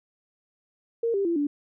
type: tone with pitch steps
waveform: sine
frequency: 462.8 / 396 / 338.8 / 289.9 Hz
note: A#4 / G4 / E4 / D4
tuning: -13 / +18 / +48 / -22 cents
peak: -22 dBFS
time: 1.03-1.47 s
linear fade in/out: 5 ms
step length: 110 ms
effects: none